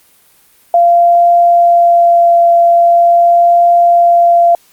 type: tone with vibrato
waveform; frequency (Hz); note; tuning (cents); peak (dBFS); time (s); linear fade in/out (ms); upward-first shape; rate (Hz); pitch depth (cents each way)
sine; 689; F5; -24; -4; 0.74-4.55; 2; triangle; 0.42; 10
effects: white hiss -48 dBFS RMS until 4.72 s + Opus 32 kbps